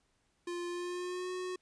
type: tone with pitch glide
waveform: square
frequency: 349.2 to 366.3 Hz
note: F4 to F#4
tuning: 0 to -17 cents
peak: -37 dBFS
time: 0.47-1.56 s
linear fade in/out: 5 ms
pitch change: +83 cents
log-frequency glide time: 0.68-1.31 s
effects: pink hiss -75 dBFS RMS until 1.61 s + resampled to 22050 Hz